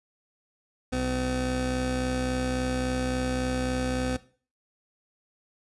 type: tone pair together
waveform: 25% pulse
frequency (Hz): 63.6 / 254.4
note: C2 / C4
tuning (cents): -48 / -48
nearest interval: 2 octaves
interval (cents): 2400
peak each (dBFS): -28 / -24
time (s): 0.92-4.17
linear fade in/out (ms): 10
effects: noise-tail reverb RT60 0.4 s tail -17 dB re dry + resampled to 24000 Hz